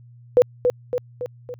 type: tone with echo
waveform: sine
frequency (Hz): 493.9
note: B4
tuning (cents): 0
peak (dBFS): -9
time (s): 0.37-0.42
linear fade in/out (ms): 0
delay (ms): 280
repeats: 4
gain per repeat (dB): -5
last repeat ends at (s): 1.54
effects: added 120 Hz sine -44 dBFS peak until 1.59 s